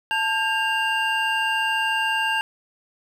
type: tone cluster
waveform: triangle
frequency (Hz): 885 / 1607 / 2789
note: A5 / G6 / F7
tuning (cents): +10 / +43 / -3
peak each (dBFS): -23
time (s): 0.11-2.41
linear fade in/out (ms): 0
effects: none